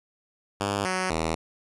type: tone with pitch steps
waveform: 5% pulse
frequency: 100.3 / 185.7 / 80.7 Hz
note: G2 / F#3 / E2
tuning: +40 / +7 / -36 cents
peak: -14 dBFS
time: 0.6-1.35 s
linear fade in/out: 5 ms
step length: 250 ms
effects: resampled to 24000 Hz